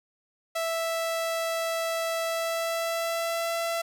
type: tone with pitch glide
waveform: sawtooth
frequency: 659.3 to 670.4 Hz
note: E5 to E5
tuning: 0 to +29 cents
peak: -23 dBFS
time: 0.55-3.82 s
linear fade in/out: 10 ms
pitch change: +29 cents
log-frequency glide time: 2.26-3.55 s
effects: none